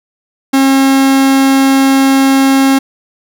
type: tone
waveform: 45% pulse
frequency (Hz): 270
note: C#4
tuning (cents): -45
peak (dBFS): -6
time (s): 0.53-2.79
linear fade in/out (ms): 10
effects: none